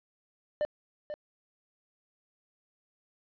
triangle tone with echo, 598 Hz, D5, 31 cents sharp, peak -24 dBFS, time 0.61-0.65 s, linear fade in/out 0 ms, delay 490 ms, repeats 1, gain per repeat -9 dB, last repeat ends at 1.14 s, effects resampled to 11025 Hz + 11-bit

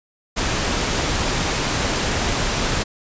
pink noise, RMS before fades -21 dBFS, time 0.36-2.84 s, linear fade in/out 20 ms, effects resampled to 16000 Hz

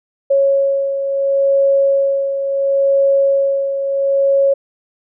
sine beating tone pair, 551 / 551.72 Hz, C#5 / C#5, -11 / -8 cents, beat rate 0.72 Hz, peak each -12 / -20 dBFS, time 0.3-4.54 s, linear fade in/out 10 ms, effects none

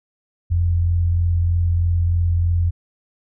sine tone pair together, 43.12 / 86.3 Hz, F1 / F2, -21 / -20 cents, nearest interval octave, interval 1201 cents, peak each -25 / -15 dBFS, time 0.5-2.71 s, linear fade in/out 20 ms, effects none

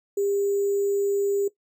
sine tone with sample-and-hold, 400.3 Hz, G4, 36 cents sharp, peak -21 dBFS, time 0.17-1.48 s, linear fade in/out 5 ms, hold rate 7350 Hz, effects noise-tail reverb RT60 0.1 s tail -17 dB re dry

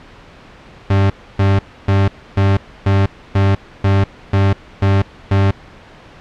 40% pulse tone bursts, 98 Hz, G2, in tune, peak -9 dBFS, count 10, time 0.9-5.51 s, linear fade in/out 5 ms, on 200 ms, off 290 ms, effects pink hiss -40 dBFS RMS until 6.2 s + low-pass 3000 Hz 12 dB/octave

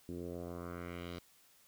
10% pulse tone with low-pass filter sweep, 87 Hz, F2, 6 cents flat, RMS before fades -44 dBFS, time 0.09-1.19 s, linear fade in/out 0 ms, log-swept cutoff 310 to 4500 Hz, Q 1.9, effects white hiss -66 dBFS RMS until 1.67 s

